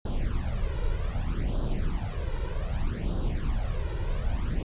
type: noise with flanger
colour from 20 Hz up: brown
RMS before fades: -28 dBFS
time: 0.05-4.63 s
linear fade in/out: 5 ms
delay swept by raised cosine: 0.22 to 2.12 ms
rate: 0.64 Hz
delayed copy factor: +0.8
effects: resampled to 8000 Hz